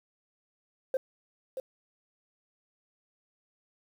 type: tone with echo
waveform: sine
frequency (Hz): 523.3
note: C5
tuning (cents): 0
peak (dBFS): -23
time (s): 0.94-0.97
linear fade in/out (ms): 2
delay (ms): 630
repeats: 1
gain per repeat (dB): -9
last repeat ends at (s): 1.6
effects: tanh soft clip ceiling -22 dBFS + 9-bit